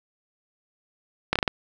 slowing click train, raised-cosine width 0.3 ms, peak -5 dBFS, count 5, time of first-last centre 1.33-1.478 s, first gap 26 ms, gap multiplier 1.24, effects none

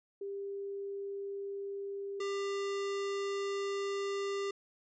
sine / square tone pair in turn, 397.7 / 397.7 Hz, G4 / G4, +25 / +25 cents, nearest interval unison, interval 0 cents, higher neither, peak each -37 / -34 dBFS, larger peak second, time 0.21-2.2 / 2.2-4.51 s, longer second, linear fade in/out 5 ms, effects resampled to 16000 Hz

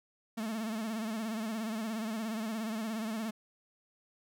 45% pulse tone with vibrato, 220.6 Hz, A3, 5 cents sharp, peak -34 dBFS, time 0.37-3.31 s, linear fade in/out 10 ms, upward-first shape sine, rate 17 Hz, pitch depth 74 cents each way, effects none

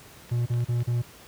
clicks, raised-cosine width 0.3 ms, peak -30 dBFS, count 4, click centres 0.295 / 0.539 / 0.605 / 0.805 s
triangle tone bursts, 120 Hz, B2, 49 cents flat, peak -20 dBFS, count 4, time 0.31-1.021 s, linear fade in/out 10 ms, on 150 ms, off 37 ms
effects pink hiss -49 dBFS RMS until 1.27 s + high-pass 60 Hz 12 dB/octave

